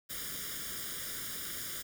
white noise with comb filter, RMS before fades -40 dBFS, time 0.09-1.83 s, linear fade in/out 20 ms, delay 0.58 ms, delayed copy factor +0.85, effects none

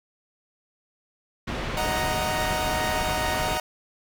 pink low-pass noise, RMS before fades -30 dBFS, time 1.47-3.58 s, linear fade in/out 10 ms, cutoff 3200 Hz, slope 12 dB/octave
sawtooth chord, D# minor, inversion none, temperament equal, 622.3 / 740 / 932.3 Hz, D#5 / F#5 / A#5, 0 / 0 / 0 cents, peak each -26 / -26 / -26 dBFS, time 1.77-3.6 s, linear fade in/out 2 ms
effects none

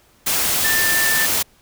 sine tone in noise, 1777 Hz, A6, 17 cents sharp, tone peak -18 dBFS, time 0.64-1.26 s, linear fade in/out 10 ms, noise white, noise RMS -19 dBFS, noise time 0.26-1.43 s, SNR -2 dB, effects pink hiss -55 dBFS RMS until 1.61 s

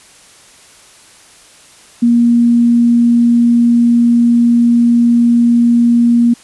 sine tone, 236.7 Hz, A#3, 27 cents sharp, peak -6 dBFS, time 2.02-6.34 s, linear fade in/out 10 ms, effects white hiss -42 dBFS RMS until 6.43 s + resampled to 24000 Hz

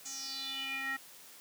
square tone with band-pass filter sweep, 269.3 Hz, C#4, 50 cents flat, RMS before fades -39 dBFS, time 0.05-0.97 s, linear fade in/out 10 ms, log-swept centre 6900 to 1700 Hz, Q 6.1, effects white hiss -54 dBFS RMS until 1.4 s + high-pass 150 Hz 12 dB/octave

